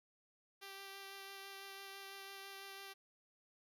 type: tone with vibrato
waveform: 5% pulse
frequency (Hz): 392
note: G4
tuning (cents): 0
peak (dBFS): -38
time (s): 0.61-2.94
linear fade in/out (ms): 20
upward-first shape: sine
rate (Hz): 6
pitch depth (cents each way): 11
effects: none